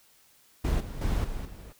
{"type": "noise with level steps", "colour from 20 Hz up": "brown", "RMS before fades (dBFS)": [-26, -37, -27, -35, -43], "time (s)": [0.64, 1.73], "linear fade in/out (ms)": 10, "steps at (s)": [0.8, 1.01, 1.24, 1.45], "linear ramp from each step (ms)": 5, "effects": ["white hiss -61 dBFS RMS until 1.79 s"]}